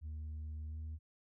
sine tone with pitch glide, 77.1 to 78.49 Hz, D#2 to D#2, -15 to +16 cents, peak -38 dBFS, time 0.01-0.99 s, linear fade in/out 50 ms, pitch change +31 cents, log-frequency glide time 0.69-0.76 s, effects tanh soft clip ceiling -40 dBFS

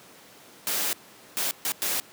white noise bursts at uneven times, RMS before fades -27 dBFS, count 4, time 0.67-0.93 / 1.37-1.51 / 1.65-1.72 / 1.82-2 s, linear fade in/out 0 ms, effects pink hiss -50 dBFS RMS until 2.12 s + high-pass 200 Hz 12 dB/octave

